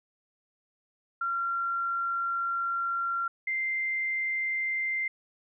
sine tone pair in turn, 1374 / 2088 Hz, F6 / C7, -29 / -4 cents, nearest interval perfect fifth, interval 725 cents, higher second, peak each -27 dBFS, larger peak neither, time 1.21-3.28 / 3.47-5.08 s, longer first, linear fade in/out 5 ms, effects none

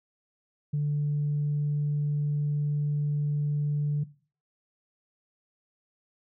sine tone, 146.83 Hz, D3, in tune, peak -23 dBFS, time 0.73-4.04 s, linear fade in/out 10 ms, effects noise-tail reverb RT60 0.4 s tail -18 dB re dry + tanh soft clip ceiling -21 dBFS

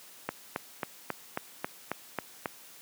click train, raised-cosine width 0.5 ms, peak -15 dBFS, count 9, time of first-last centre 0.29-2.458 s, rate 3.69 Hz, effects white hiss -52 dBFS RMS until 2.81 s + high-pass 150 Hz 12 dB/octave

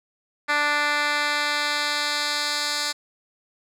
10% pulse tone with band-pass filter sweep, 293.9 Hz, D4, 1 cent sharp, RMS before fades -24 dBFS, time 0.48-2.93 s, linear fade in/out 20 ms, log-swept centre 2100 to 5100 Hz, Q 1.2, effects none

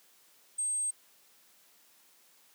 sine tone, 8400 Hz, C9, 6 cents sharp, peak -29 dBFS, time 0.58-0.91 s, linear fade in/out 10 ms, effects white hiss -63 dBFS RMS until 2.54 s + high-pass 200 Hz 12 dB/octave

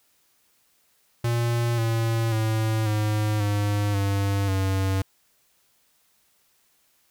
square tone with pitch steps, 118.1 / 114.08 / 110.19 / 106.44 / 102.81 / 99.31 / 95.93 Hz, A#2 / A#2 / A2 / G#2 / G#2 / G2 / G2, +23 / -37 / +3 / +43 / -17 / +23 / -37 cents, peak -22 dBFS, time 1.24-5.02 s, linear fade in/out 5 ms, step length 540 ms, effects white hiss -65 dBFS RMS until 7.1 s

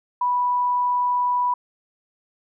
sine tone, 984 Hz, B5, 7 cents flat, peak -18 dBFS, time 0.21-1.54 s, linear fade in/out 5 ms, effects none

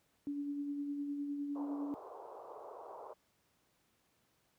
sine tone with tremolo, 286.5 Hz, D4, 43 cents flat, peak -35 dBFS, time 0.27-1.94 s, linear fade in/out 0 ms, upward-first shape sine, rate 9.8 Hz, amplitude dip 35%
pink band-pass noise, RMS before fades -50 dBFS, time 1.55-3.14 s, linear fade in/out 10 ms, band 400 to 1100 Hz, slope 48 dB/octave
effects pink hiss -75 dBFS RMS until 4.58 s + high-pass 80 Hz 12 dB/octave

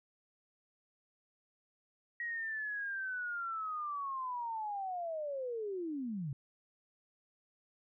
sine linear sweep, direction down, 1907 to 127.5 Hz, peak -36 dBFS, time 2.2-6.33 s, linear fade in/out 2 ms, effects none

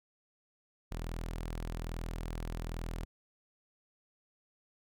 sawtooth tone, 41.2 Hz, E1, in tune, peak -33 dBFS, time 0.91-3.05 s, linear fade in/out 10 ms, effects none

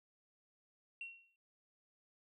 sine tone with exponential decay, 2733 Hz, F7, 38 cents flat, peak -40 dBFS, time 1.01-1.36 s, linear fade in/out 2 ms, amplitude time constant 75 ms, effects tanh soft clip ceiling -37 dBFS

